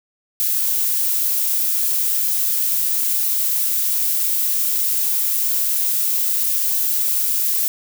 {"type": "noise", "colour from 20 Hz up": "violet", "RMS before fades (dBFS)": -19, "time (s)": [0.4, 7.68], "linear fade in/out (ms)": 0, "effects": []}